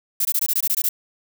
violet noise bursts, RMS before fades -20 dBFS, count 10, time 0.2-0.89 s, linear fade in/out 5 ms, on 51 ms, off 20 ms, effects none

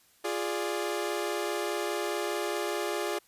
sawtooth chord, D diminished, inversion first, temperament equal with one note detuned, 349.2 / 414.1 / 587.3 Hz, F4 / Ab4 / D5, 0 / -5 / 0 cents, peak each -30 / -29 / -32 dBFS, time 0.24-3.19 s, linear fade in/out 10 ms, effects white hiss -63 dBFS RMS until 3.27 s + resampled to 32000 Hz

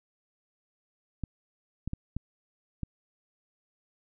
clicks, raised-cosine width 5 ms, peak -20 dBFS, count 5, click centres 1.237 / 1.876 / 1.934 / 2.166 / 2.833 s, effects none

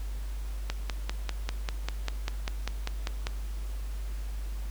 click train, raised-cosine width 0.2 ms, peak -14 dBFS, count 14, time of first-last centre 0.7-3.269 s, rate 5.06 Hz, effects added 50 Hz sine -32 dBFS peak until 4.7 s + pink hiss -51 dBFS RMS until 4.7 s

